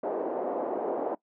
white band-pass noise, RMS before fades -31 dBFS, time 0.03-1.15 s, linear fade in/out 5 ms, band 320 to 690 Hz, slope 24 dB/octave, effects noise-tail reverb RT60 0.1 s tail -20 dB re dry

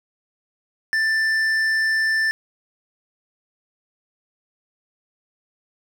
triangle tone with hard clipping, 1772 Hz, A6, 12 cents sharp, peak -19 dBFS, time 0.93-2.31 s, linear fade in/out 0 ms, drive 10 dB, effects none

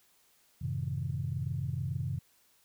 sine chord, F# diminished seventh, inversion none, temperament just, 92.5 / 111 / 133.2 / 159.84 Hz, F#2 / A2 / C3 / Eb3, 0 / +16 / +31 / +47 cents, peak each -37 / -39 / -34 / -39 dBFS, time 0.61-2.19 s, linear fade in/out 10 ms, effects tanh soft clip ceiling -21 dBFS + white hiss -67 dBFS RMS until 2.64 s

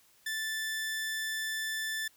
sawtooth tone, 1760 Hz, A6, in tune, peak -29 dBFS, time 0.26-2.08 s, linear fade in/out 5 ms, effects white hiss -64 dBFS RMS until 2.16 s

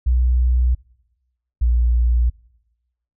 sine tone pair in turn, 61.74 / 59.43 Hz, B1 / A#1, 0 / +34 cents, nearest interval minor second, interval 66 cents, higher first, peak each -13 dBFS, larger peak neither, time 0.06-0.75 / 1.61-2.3 s, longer neither, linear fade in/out 10 ms, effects noise-tail reverb RT60 1.0 s tail -24 dB re dry

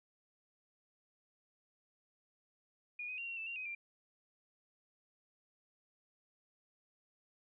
sine tone with pitch steps, 2442 / 2506 / 2762 / 2740 / 2647 / 2763 / 2517 / 2374 Hz, D#7 / D#7 / F7 / F7 / E7 / F7 / D#7 / D7, -33 / +12 / -20 / -34 / +7 / -19 / +19 / +18 cents, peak -40 dBFS, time 2.99-3.75 s, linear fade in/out 5 ms, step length 95 ms, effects none

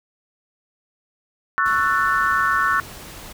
sine chord, F# minor seventh, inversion second, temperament just, 1110 / 1332 / 1480 / 1776 Hz, C#6 / E6 / F#6 / A6, +2 / +18 / 0 / +16 cents, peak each -21 / -22 / -21 / -24 dBFS, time 1.58-2.8 s, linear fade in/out 0 ms
pink noise, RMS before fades -38 dBFS, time 1.65-3.33 s, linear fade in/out 10 ms
effects none

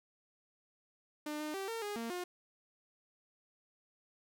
sawtooth tone with pitch steps, 299.9 / 304.1 / 388.3 / 455.9 / 412.3 / 230.5 / 357.4 Hz, D4 / D#4 / G4 / A#4 / G#4 / A#3 / F4, +36 / -40 / -16 / -39 / -13 / -19 / +40 cents, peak -34 dBFS, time 1.26-2.24 s, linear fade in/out 5 ms, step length 140 ms, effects none

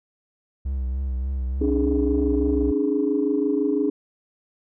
triangle tone with vibrato, 65.4 Hz, C2, in tune, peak -21 dBFS, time 0.65-2.72 s, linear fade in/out 10 ms, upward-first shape triangle, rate 3.4 Hz, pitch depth 73 cents each way
sine chord, C# suspended second, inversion none, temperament equal with one note detuned, 277.2 / 303.1 / 415.3 Hz, C#4 / D#4 / G#4, 0 / -45 / 0 cents, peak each -23 dBFS, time 1.61-3.9 s, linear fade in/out 5 ms
effects tanh soft clip ceiling -10 dBFS

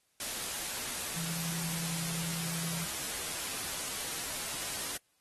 sine tone in noise, 166.7 Hz, E3, 20 cents sharp, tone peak -39 dBFS, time 1.16-2.85 s, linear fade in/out 2 ms, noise white, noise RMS -37 dBFS, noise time 0.2-4.97 s, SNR -5 dB, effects white hiss -73 dBFS RMS until 5.2 s + AAC 32 kbps

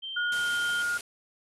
sine tone, 3136 Hz, G7, in tune, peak -34 dBFS, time 0.02-0.83 s, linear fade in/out 20 ms
sine tone with pitch glide, 1439 to 1424.1 Hz, F#6 to F6, -49 to +33 cents, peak -26 dBFS, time 0.16-0.98 s, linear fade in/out 10 ms, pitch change -18 cents, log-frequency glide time 0.31-0.52 s
white low-pass noise, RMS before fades -41 dBFS, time 0.32-1.01 s, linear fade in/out 2 ms, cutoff 11000 Hz, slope 48 dB/octave
effects none

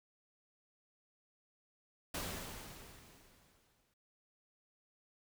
pink noise with exponential decay, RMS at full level -39 dBFS, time 2.14-3.94 s, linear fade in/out 5 ms, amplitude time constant 390 ms, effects none

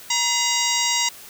harmonic tone with a mistuned harmonic, 949 Hz, A#5, 31 cents sharp, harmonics 1 / 2 / 3 / 4 / 5 / 6 / 7 / 8, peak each -27 / -27 / -27 / -27 / -27 / -27 / -27 / -27 dBFS, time 0.1-1.09 s, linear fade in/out 5 ms, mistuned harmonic 2, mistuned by +120 cents, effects white hiss -42 dBFS RMS until 1.29 s

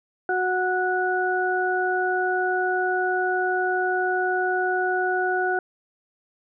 harmonic tone, 367.9 Hz, F#4, 10 cents flat, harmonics 1 / 2 / 4, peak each -25 / -25 / -25 dBFS, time 0.29-5.59 s, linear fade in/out 2 ms, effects none

